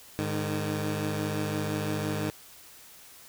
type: tone pair together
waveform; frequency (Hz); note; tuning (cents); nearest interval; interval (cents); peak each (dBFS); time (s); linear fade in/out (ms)
15% pulse; 103.83 / 152.83; G#2 / D#3; 0 / -31; perfect fifth; 669; -25; 0.19-2.3; 0
effects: white hiss -51 dBFS RMS until 3.28 s

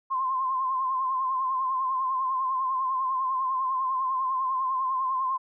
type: tone with vibrato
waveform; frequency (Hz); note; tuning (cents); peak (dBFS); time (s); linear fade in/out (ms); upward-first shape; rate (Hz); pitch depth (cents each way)
sine; 1046.5; C6; 0; -24; 0.1-5.38; 20; triangle; 10; 63
effects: none

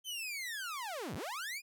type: linear two-way sweep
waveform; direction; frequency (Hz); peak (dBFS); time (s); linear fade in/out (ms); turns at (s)
sawtooth; down then up; 3136 to 72.7 to 2515; -35; 0.04-1.62; 50; 1.15
effects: none

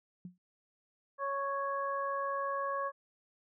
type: tone with exponential decay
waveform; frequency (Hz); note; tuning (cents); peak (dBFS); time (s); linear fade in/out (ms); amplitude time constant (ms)
sine; 180; F#3; -47; -39; 0.25-0.38; 2; 28
type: harmonic tone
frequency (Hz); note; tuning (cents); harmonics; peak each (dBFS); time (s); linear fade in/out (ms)
554.4; C#5; 0; 1 / 2 / 3; -37 / -34 / -43; 1.18-2.92; 50
effects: none

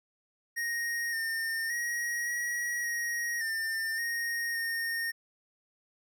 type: tone with pitch steps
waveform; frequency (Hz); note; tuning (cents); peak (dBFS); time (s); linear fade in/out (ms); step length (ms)
square; 1868 / 1815 / 1894 / 1909 / 1886 / 1798 / 1862 / 1841; A#6 / A#6 / A#6 / A#6 / A#6 / A6 / A#6 / A#6; +3 / -47 / +27 / +41 / +20 / +37 / -2 / -22; -31; 0.56-5.12; 20; 570
effects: none

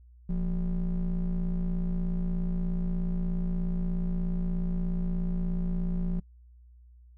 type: ring-modulated tone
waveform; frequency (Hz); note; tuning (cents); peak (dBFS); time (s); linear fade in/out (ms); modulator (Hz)
triangle; 102.1; G#2; -29; -21; 0.29-6.2; 5; 73.7
effects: noise-tail reverb RT60 0.1 s tail -26 dB re dry + added 60 Hz sine -51 dBFS peak until 7.17 s

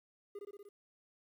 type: tone with echo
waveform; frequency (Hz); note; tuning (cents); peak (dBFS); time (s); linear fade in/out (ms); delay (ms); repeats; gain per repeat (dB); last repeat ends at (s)
triangle; 406; G#4; -39; -40; 0.35-0.39; 5; 60; 5; -2; 0.69
effects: 12-bit

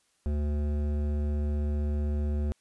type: tone with hard clipping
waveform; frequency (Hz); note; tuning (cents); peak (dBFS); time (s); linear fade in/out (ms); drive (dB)
sine; 73.7; D2; +7; -28; 0.26-2.52; 0; 13
effects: white hiss -70 dBFS RMS until 2.6 s + resampled to 24000 Hz

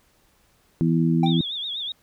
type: harmonic tone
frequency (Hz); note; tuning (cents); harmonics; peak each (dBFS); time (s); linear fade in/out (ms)
82.5; E2; +2; 2 / 3 / 4; -19 / -23 / -25; 0.81-1.41; 0
type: tone with exponential decay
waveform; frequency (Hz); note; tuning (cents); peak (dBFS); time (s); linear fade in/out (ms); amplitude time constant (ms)
triangle; 784; G5; 0; -17; 1.23-1.39; 5; 33
type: tone with vibrato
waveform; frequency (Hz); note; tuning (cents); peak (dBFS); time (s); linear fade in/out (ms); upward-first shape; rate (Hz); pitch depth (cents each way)
sine; 3520; A7; 0; -27; 1.26-1.92; 2; triangle; 8.1; 140
effects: pink hiss -62 dBFS RMS until 2.02 s

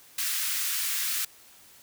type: high-pass noise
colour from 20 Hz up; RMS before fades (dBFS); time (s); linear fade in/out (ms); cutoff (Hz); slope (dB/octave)
white; -29; 0.18-1.25; 5; 1400; 24
effects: white hiss -54 dBFS RMS until 1.82 s

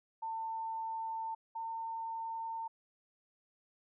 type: tone pair in turn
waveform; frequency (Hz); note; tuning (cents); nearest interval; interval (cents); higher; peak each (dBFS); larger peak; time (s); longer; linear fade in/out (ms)
sine; 897 / 905.3; A5 / A5; +33 / +49; unison; 16; second; -36 / -37; first; 0.22-1.35 / 1.55-2.68; neither; 10
effects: none

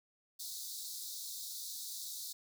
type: high-pass noise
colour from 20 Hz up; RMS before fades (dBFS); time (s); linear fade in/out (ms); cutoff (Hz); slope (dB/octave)
pink; -44; 0.39-2.33; 10; 3700; 96
effects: none

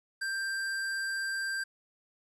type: tone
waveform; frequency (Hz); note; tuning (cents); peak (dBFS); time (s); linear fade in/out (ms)
square; 1579; G6; +12; -32; 0.21-1.64; 10
effects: resampled to 24000 Hz + 11-bit

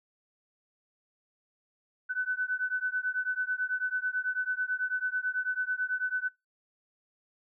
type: beating tone pair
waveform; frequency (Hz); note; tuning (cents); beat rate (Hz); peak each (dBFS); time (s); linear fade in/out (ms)
sine; 1500 / 1509.1; F#6 / F#6; +23 / +34; 9.1; -31 / -32; 2.09-6.29; 20
effects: noise-tail reverb RT60 0.2 s tail -23 dB re dry

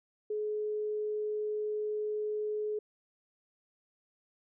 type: tone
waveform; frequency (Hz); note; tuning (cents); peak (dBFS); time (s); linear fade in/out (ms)
sine; 424; G#4; +36; -31; 0.3-2.79; 5
effects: none

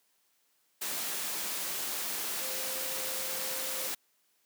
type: tone in noise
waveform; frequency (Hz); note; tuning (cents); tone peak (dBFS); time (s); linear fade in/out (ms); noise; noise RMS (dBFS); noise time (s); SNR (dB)
sine; 523; C5; -1; -44; 2.41-3.88; 10; white; -35; 0.81-3.95; -12
effects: white hiss -72 dBFS RMS until 4.45 s + high-pass 200 Hz 12 dB/octave

